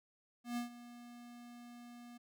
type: tone with ADSR envelope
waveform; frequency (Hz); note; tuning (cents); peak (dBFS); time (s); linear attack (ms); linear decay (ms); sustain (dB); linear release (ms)
square; 240; B3; -49; -36; 0.44-2.18; 130; 120; -16; 12
effects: none